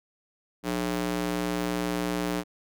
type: tone with high-pass filter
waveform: square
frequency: 59.9 Hz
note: A#1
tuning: 48 cents sharp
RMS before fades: -29 dBFS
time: 0.63-2.44 s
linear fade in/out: 50 ms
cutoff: 240 Hz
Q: 1.2
effects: none